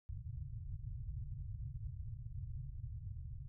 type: low-pass noise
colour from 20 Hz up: white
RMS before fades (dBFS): -45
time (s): 0.09-3.48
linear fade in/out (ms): 0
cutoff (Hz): 140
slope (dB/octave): 96
effects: none